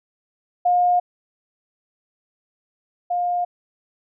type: tone pair in turn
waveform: sine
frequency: 713 / 708.1 Hz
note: F5 / F5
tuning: +36 / +24 cents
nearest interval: unison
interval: 12 cents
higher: first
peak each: -14 / -19 dBFS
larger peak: first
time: 0.65-1 / 3.1-3.45 s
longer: neither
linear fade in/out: 10 ms
effects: none